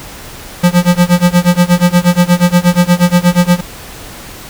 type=tone with tremolo; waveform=square; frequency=176.5 Hz; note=F3; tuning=19 cents sharp; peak=-4 dBFS; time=0.63-3.61 s; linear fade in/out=10 ms; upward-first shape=sine; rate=8.4 Hz; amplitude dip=95%; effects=pink hiss -30 dBFS RMS until 4.49 s